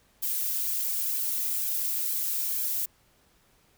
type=noise with flanger; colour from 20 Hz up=violet; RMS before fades=-29 dBFS; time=0.22-2.86 s; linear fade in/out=10 ms; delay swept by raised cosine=1.2 to 4.1 ms; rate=2.1 Hz; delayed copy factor=+0.95; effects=pink hiss -64 dBFS RMS until 3.77 s